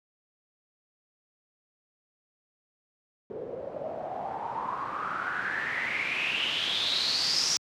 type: noise with low-pass filter sweep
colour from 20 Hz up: white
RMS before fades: -31 dBFS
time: 3.3-7.57 s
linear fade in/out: 0 ms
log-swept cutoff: 440 to 5700 Hz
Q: 7.7
effects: high-pass 100 Hz 12 dB/octave